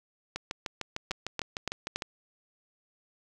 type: two click trains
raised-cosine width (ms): 0.2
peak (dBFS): -13 / -16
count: 4 / 12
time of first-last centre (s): 1.11-1.96 / 0.36-2.022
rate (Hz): 3.53 / 6.62
effects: none